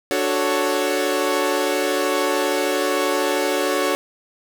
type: chord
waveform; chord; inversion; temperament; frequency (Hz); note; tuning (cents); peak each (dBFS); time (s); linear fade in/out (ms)
sawtooth; D major seventh; none; equal; 293.7 / 370 / 440 / 554.4; D4 / F#4 / A4 / C#5; 0 / 0 / 0 / 0; -22 / -20 / -21 / -19; 0.11-3.95; 0
effects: none